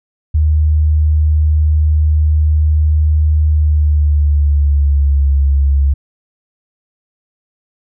sine tone with pitch glide, 76.6 to 69.44 Hz, D#2 to C#2, -27 to +4 cents, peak -8 dBFS, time 0.34-5.94 s, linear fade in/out 10 ms, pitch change -169 cents, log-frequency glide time 3.47-5.28 s, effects none

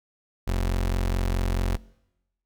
30% pulse tone, 44.68 Hz, F1, 40 cents sharp, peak -20 dBFS, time 0.47-1.77 s, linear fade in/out 10 ms, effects noise-tail reverb RT60 0.9 s tail -22 dB re dry

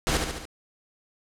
pink noise with echo, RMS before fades -24 dBFS, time 0.07-0.17 s, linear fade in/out 0 ms, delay 71 ms, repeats 4, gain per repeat -4 dB, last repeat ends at 0.454 s, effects low-pass 9000 Hz 12 dB/octave

